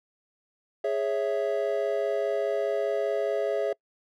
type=chord; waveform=triangle; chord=C# minor; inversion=second; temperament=equal; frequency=415.3 / 554.4 / 659.3 Hz; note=G#4 / C#5 / E5; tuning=0 / 0 / 0 cents; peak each=-27 dBFS; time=0.84-3.73 s; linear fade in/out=5 ms; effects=noise-tail reverb RT60 0.1 s tail -26 dB re dry